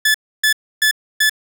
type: tone bursts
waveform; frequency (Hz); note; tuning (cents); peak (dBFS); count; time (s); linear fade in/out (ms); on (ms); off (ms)
sawtooth; 1731; A6; -29; -8; 4; 0.05-1.296; 5; 94; 290
effects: none